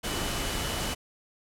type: tone in noise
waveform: sine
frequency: 2974 Hz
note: F#7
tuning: 8 cents sharp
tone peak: -40 dBFS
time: 0.03-0.95 s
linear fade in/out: 20 ms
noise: pink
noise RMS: -31 dBFS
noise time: 0.03-0.95 s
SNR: -12 dB
effects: low-pass 12000 Hz 12 dB/octave